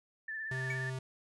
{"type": "tone with vibrato", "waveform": "sine", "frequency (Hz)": 1760, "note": "A6", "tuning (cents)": 0, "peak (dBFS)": -37, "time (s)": [0.28, 0.9], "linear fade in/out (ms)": 5, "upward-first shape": "sine", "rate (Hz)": 17, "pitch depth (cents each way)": 35}
{"type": "tone", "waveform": "square", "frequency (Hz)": 130.4, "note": "C3", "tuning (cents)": -5, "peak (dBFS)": -37, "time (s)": [0.51, 0.99], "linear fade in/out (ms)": 5}
{"type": "tone with exponential decay", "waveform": "triangle", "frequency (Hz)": 2265, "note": "C#7", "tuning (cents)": 37, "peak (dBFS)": -32, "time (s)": [0.7, 0.82], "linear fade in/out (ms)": 5, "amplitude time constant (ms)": 26}
{"effects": ["resampled to 24000 Hz"]}